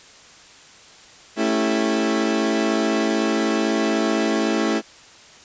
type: chord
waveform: 30% pulse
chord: A dominant seventh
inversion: none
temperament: equal with one note detuned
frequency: 220 / 275.9 / 329.6 / 392 Hz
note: A3 / C#4 / E4 / G4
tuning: 0 / -8 / 0 / 0 cents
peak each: -20 / -23 / -20 / -25 dBFS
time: 1.36-4.82 s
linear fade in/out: 50 ms
effects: white hiss -46 dBFS RMS until 5.44 s + resampled to 16000 Hz